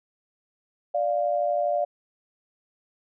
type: tone pair together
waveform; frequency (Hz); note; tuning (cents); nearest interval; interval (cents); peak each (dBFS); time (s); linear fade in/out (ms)
sine; 587.7 / 700; D5 / F5; +1 / +4; minor third; 303; -24 / -25; 0.94-1.85; 10
effects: none